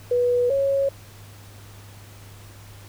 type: tone pair in turn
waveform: sine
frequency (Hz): 488.9 / 550.5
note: B4 / C#5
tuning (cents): -18 / -12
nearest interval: major second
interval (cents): 206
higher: second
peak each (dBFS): -17 / -18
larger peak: first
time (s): 0.11-0.5 / 0.5-0.89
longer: neither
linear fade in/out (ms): 5
effects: added 101 Hz sine -43 dBFS peak until 2.88 s + pink hiss -48 dBFS RMS until 2.88 s